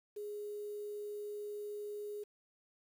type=tone with quantisation; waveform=sine; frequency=415.3 Hz; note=G#4; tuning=in tune; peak=-40 dBFS; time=0.16-2.24 s; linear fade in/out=10 ms; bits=10; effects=none